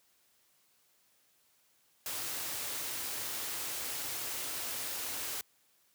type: band-stop noise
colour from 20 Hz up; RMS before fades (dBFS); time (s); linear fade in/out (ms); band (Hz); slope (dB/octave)
white; -38; 2.06-5.41; 0; 150 to 230; 96
effects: white hiss -70 dBFS RMS until 5.94 s + high-pass 80 Hz 12 dB/octave